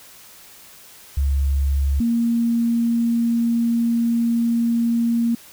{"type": "tone pair in turn", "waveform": "sine", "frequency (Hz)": [69.3, 233.1], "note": ["C#2", "A#3"], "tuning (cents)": [0, 0], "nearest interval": "octave + major sixth", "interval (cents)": 2100, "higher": "second", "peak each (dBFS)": -16, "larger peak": "neither", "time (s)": [[1.17, 2], [2, 5.35]], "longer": "second", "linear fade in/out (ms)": 5, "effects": ["white hiss -45 dBFS RMS until 5.52 s"]}